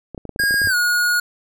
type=clicks; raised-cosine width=2 ms; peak=-18 dBFS; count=11; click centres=0.147 / 0.178 / 0.253 / 0.293 / 0.361 / 0.399 / 0.437 / 0.509 / 0.542 / 0.617 / 0.673 s
type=tone with pitch glide; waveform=square; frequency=1630 to 1443.8 Hz; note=G#6 to F#6; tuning=-33 to -43 cents; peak=-16 dBFS; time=0.39-1.2 s; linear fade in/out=5 ms; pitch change=-210 cents; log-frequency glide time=0.67-0.75 s
type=tone with exponential decay; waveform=sine; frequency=92.5 Hz; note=F#2; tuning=in tune; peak=-23 dBFS; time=0.64-0.74 s; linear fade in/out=5 ms; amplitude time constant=21 ms
effects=none